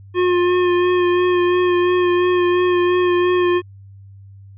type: tone with vibrato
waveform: square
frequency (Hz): 357.1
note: F4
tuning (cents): +39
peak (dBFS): -14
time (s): 0.14-3.62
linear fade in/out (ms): 50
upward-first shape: sine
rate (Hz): 2.9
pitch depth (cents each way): 20
effects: added 98 Hz sine -38 dBFS peak until 4.57 s + resampled to 8000 Hz